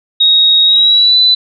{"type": "tone with pitch glide", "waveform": "sine", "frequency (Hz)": [3769, 3993], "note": ["A#7", "B7"], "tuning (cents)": [18, 18], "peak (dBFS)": -5, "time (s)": [0.2, 1.35], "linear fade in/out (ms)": 10, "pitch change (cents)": 100, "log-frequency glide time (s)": [0.64, 1.18], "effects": []}